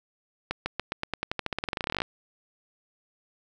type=accelerating click train; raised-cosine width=0.3 ms; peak=-12 dBFS; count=26; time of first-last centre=0.51-2.019 s; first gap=150 ms; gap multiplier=0.91; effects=none